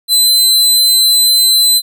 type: tone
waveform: sawtooth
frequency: 4049 Hz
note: B7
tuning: 42 cents sharp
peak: -4 dBFS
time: 0.08-1.82 s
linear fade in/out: 50 ms
effects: none